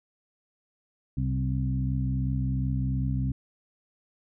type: harmonic tone with a mistuned harmonic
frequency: 65.41 Hz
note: C2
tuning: in tune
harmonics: 1 / 2 / 3 / 4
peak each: -30 / -27 / -35 / -34 dBFS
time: 1.17-3.32 s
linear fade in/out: 5 ms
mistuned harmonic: 3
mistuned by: -23 cents
effects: none